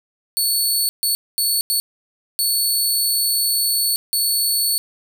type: tone bursts at uneven times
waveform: 15% pulse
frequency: 4435 Hz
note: C#8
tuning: in tune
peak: -10 dBFS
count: 6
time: 0.37-0.89 / 1.03-1.15 / 1.38-1.61 / 1.7-1.8 / 2.39-3.96 / 4.13-4.78 s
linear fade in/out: 0 ms
effects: none